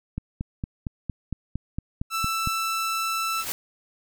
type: click train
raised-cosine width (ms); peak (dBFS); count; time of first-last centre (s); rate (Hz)
5; -16; 11; 0.18-2.474; 4.36
type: tone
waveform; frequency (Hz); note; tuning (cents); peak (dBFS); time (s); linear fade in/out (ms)
sawtooth; 1326; E6; +10; -21; 2.1-3.45; 50
type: noise with exponential growth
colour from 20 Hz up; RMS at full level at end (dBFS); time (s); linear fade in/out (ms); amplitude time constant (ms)
white; -27; 3.17-3.52; 0; 76
effects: none